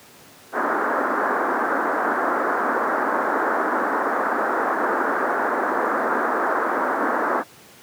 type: band-pass noise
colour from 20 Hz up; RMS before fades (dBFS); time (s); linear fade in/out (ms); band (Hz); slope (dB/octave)
white; -22; 0.52-7.44; 50; 230 to 1600; 48
effects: pink hiss -47 dBFS RMS until 7.82 s + high-pass 150 Hz 12 dB/octave